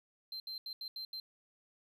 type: tone bursts at uneven times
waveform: triangle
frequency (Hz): 4126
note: C8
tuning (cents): -25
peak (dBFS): -39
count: 6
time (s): 0.32-0.4 / 0.47-0.58 / 0.66-0.73 / 0.81-0.88 / 0.96-1.05 / 1.13-1.2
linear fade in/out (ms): 2
effects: none